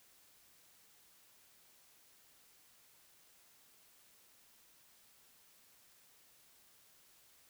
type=silence; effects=white hiss -66 dBFS RMS until 7.49 s